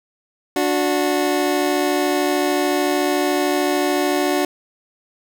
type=tone pair together; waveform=25% pulse; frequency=292.8 / 366.4 Hz; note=D4 / F#4; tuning=-5 / -17 cents; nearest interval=major third; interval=388 cents; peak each=-16 dBFS; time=0.56-4.45 s; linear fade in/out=2 ms; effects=none